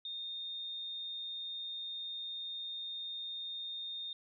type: tone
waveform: sine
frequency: 3661 Hz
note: A#7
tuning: 32 cents flat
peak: -39 dBFS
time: 0.05-4.13 s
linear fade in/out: 2 ms
effects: none